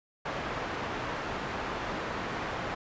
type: low-pass noise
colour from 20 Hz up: white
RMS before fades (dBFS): -35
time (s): 0.25-2.75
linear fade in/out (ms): 10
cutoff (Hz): 1400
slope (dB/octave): 12
effects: resampled to 16000 Hz